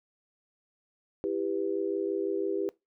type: chord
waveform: sine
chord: E minor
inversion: none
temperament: just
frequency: 329.6 / 395.6 / 494.4 Hz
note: E4 / G4 / B4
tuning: 0 / +16 / +2 cents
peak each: -33 / -30 / -35 dBFS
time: 1.24-2.69 s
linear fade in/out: 0 ms
effects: noise-tail reverb RT60 0.2 s tail -22 dB re dry